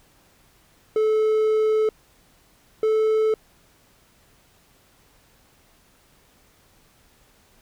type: tone pair in turn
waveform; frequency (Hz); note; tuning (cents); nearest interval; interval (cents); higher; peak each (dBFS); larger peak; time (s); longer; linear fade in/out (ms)
triangle; 434 / 436.5; A4 / A4; -24 / -14; unison; 10; second; -15; neither; 0.96-1.89 / 2.83-3.34; first; 2
effects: pink hiss -58 dBFS RMS until 7.61 s